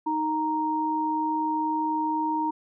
sine tone pair together, 311.4 / 932 Hz, D#4 / A#5, +2 / -1 cents, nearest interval octave + perfect fifth, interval 1897 cents, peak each -28 / -25 dBFS, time 0.06-2.51 s, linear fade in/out 10 ms, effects none

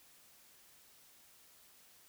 silence, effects white hiss -63 dBFS RMS until 2.08 s

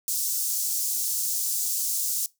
pink high-pass noise, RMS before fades -27 dBFS, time 0.08-2.26 s, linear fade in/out 0 ms, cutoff 6000 Hz, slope 24 dB/octave, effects noise-tail reverb RT60 0.2 s tail -21 dB re dry

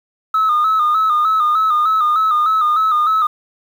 sine tone with vibrato, 1257 Hz, D#6, 17 cents sharp, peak -10 dBFS, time 0.34-3.27 s, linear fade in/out 5 ms, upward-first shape square, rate 3.3 Hz, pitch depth 52 cents each way, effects tanh soft clip ceiling -9 dBFS + 7-bit

